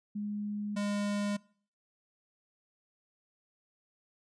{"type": "tone pair in turn", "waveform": ["sine", "square"], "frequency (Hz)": [207.3, 204.4], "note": ["G#3", "G#3"], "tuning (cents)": [-3, -27], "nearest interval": "unison", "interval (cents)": 24, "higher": "first", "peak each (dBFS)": [-33, -31], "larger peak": "second", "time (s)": [[0.15, 0.76], [0.76, 1.37]], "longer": "neither", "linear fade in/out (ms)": 10, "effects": ["noise-tail reverb RT60 0.5 s tail -23 dB re dry", "resampled to 22050 Hz"]}